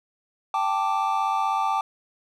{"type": "chord", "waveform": "triangle", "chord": "G suspended second", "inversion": "none", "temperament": "equal", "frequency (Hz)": [784, 880, 1174.7], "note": ["G5", "A5", "D6"], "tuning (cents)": [0, 0, 0], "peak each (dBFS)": -24, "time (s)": [0.54, 1.81], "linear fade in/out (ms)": 2, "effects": []}